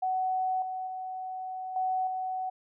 sine tone with level steps, 748 Hz, F#5, 19 cents sharp, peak -26 / -32 / -34 / -26 / -30 dBFS, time 0.02-2.5 s, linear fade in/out 10 ms, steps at 0.62 / 0.87 / 1.76 / 2.07 s, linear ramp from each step 2 ms, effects none

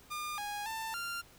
sawtooth tone with pitch steps, 1207 / 825 / 891 / 1390 Hz, D6 / G#5 / A5 / F6, +47 / -12 / +22 / -9 cents, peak -33 dBFS, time 0.1-1.22 s, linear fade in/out 20 ms, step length 280 ms, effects pink hiss -59 dBFS RMS until 1.38 s

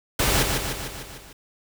pink noise with echo, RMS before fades -21 dBFS, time 0.19-0.43 s, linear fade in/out 5 ms, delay 150 ms, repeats 6, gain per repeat -4 dB, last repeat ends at 1.33 s, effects none

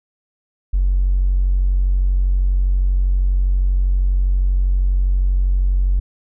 triangle tone with tanh clipping, 46.25 Hz, F#1, in tune, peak -12 dBFS, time 0.73-6 s, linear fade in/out 10 ms, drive 1 dB, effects none

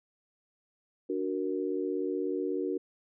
sine chord, D augmented, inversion none, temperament equal, 293.7 / 370 / 466.2 Hz, D4 / F#4 / A#4, 0 / 0 / 0 cents, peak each -34 / -32 / -35 dBFS, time 1.09-2.78 s, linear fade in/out 10 ms, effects none

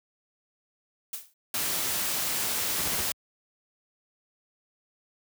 blue noise with exponential decay, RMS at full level -31 dBFS, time 1.13-1.34 s, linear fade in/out 5 ms, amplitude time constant 45 ms
white noise, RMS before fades -29 dBFS, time 1.54-3.12 s, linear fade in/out 2 ms
pink noise bursts, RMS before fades -34 dBFS, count 4, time 2.78-3.018 s, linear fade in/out 5 ms, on 34 ms, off 34 ms
effects high-pass 60 Hz 12 dB/octave

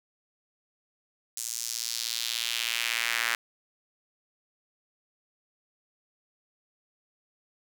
sawtooth tone with high-pass filter sweep, 116.54 Hz, A#2, in tune, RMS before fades -31 dBFS, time 1.37-3.35 s, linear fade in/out 0 ms, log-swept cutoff 7200 to 1700 Hz, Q 1.9, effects none

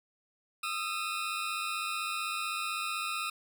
20% pulse tone pair together, 1240 / 1335.8 Hz, D#6 / E6, -6 / +23 cents, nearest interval minor second, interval 129 cents, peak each -30 / -31 dBFS, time 0.63-3.3 s, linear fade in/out 5 ms, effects none

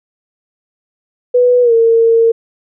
sine tone with pitch glide, 493 to 457.3 Hz, B4 to A#4, -3 to -33 cents, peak -6 dBFS, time 1.34-2.32 s, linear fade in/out 10 ms, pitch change -130 cents, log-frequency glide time 1.62-1.73 s, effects none

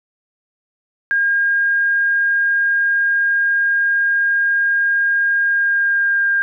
sine tone with pitch glide, 1617 to 1604 Hz, G#6 to G6, -47 to +39 cents, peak -13 dBFS, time 1.11-6.42 s, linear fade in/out 0 ms, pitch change -14 cents, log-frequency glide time 5.44-6.27 s, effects none

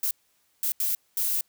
violet noise bursts at uneven times, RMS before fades -26 dBFS, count 4, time 0.03-0.11 / 0.63-0.72 / 0.8-0.95 / 1.17-1.41 s, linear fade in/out 2 ms, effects white hiss -68 dBFS RMS until 1.48 s

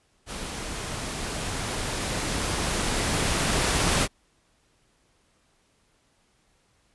pink noise with level ramp, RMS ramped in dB -35 to -22 dBFS, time 0.26-4.08 s, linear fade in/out 50 ms, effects pink hiss -66 dBFS RMS until 6.94 s + resampled to 24000 Hz

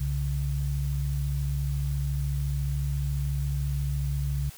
sine tone pair together, 64.97 / 139.1 Hz, C2 / C#3, -12 / +6 cents, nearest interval octave + minor second, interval 1318 cents, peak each -28 dBFS, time 0-4.5 s, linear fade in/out 10 ms, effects white hiss -48 dBFS RMS until 4.57 s

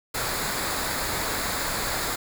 pink noise with comb filter, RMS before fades -28 dBFS, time 0.14-2.16 s, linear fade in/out 10 ms, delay 0.34 ms, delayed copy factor -0.55, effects none

